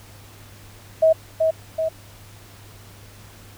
sine tone with echo, 641 Hz, E5, 49 cents flat, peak -11 dBFS, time 1.02-1.13 s, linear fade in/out 10 ms, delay 380 ms, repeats 2, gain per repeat -4 dB, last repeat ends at 1.89 s, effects added 101 Hz sine -45 dBFS peak until 3.57 s + pink hiss -47 dBFS RMS until 3.57 s

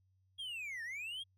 triangle linear two-way sweep, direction down then up, 3319 to 1760 to 3319 Hz, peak -39 dBFS, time 0.38-1.24 s, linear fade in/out 20 ms, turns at 0.83 s, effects added 94 Hz sine -70 dBFS peak until 1.37 s

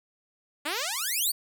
5% pulse exponential sweep, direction up, 277.4 to 4746 Hz, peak -17 dBFS, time 0.65-1.32 s, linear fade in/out 10 ms, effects none

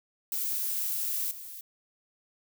violet noise with level steps, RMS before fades -31 / -43 dBFS, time 0.32-1.61 s, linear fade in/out 2 ms, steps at 1.31 s, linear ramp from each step 2 ms, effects none

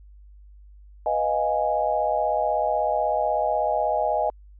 sine chord, F half-diminished seventh, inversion second, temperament equal, 493.9 / 622.3 / 698.5 / 830.6 Hz, Cb5 / Eb5 / F5 / Ab5, 0 / 0 / 0 / 0 cents, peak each -30 / -24 / -27 / -25 dBFS, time 1.06-4.3 s, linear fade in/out 2 ms, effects added 50 Hz sine -45 dBFS peak until 4.59 s

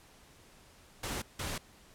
pink noise bursts at uneven times, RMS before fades -37 dBFS, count 2, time 1.03-1.22 / 1.39-1.58 s, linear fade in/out 5 ms, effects pink hiss -59 dBFS RMS until 1.94 s + low-pass 12000 Hz 12 dB/octave

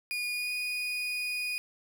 35% pulse tone with pitch glide, 2444 to 2470 Hz, D#7 to D#7, -32 to -13 cents, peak -29 dBFS, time 0.11-1.58 s, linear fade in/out 0 ms, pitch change +19 cents, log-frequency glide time 0.32-0.51 s, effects none

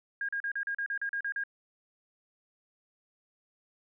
sine tone bursts, 1624 Hz, G#6, 39 cents flat, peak -30 dBFS, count 11, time 0.21-1.437 s, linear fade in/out 2 ms, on 77 ms, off 38 ms, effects none

